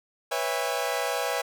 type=chord; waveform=sawtooth; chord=C# minor seventh; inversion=third; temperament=equal with one note detuned; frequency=493.9 / 554.4 / 659.3 / 811.6 Hz; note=B4 / C#5 / E5 / G#5; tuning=0 / 0 / 0 / -40 cents; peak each=-28 dBFS; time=0.31-1.42 s; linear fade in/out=10 ms; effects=none